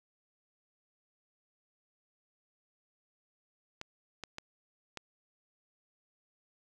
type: clicks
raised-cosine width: 0.2 ms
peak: -23 dBFS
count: 4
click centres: 3.814 / 4.237 / 4.384 / 4.973 s
effects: none